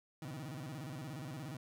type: tone with vibrato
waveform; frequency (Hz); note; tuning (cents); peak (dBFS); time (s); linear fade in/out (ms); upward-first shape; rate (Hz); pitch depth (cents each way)
30% pulse; 141.1; C#3; +31; -40; 0.22-1.57; 2; square; 17; 200
effects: none